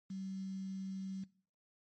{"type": "tone with quantisation", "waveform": "sine", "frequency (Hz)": 191.4, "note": "G3", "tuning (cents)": -41, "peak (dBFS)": -40, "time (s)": [0.1, 1.24], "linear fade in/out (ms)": 5, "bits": 10, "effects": ["noise-tail reverb RT60 0.5 s tail -20 dB re dry", "MP3 32 kbps"]}